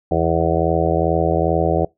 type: harmonic tone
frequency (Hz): 82.41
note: E2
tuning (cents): 0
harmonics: 1 / 2 / 4 / 5 / 6 / 7 / 8 / 9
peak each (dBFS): -23 / -23 / -23 / -23 / -23 / -23 / -23 / -23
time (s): 0.11-1.85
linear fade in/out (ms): 5
effects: noise-tail reverb RT60 0.2 s tail -25 dB re dry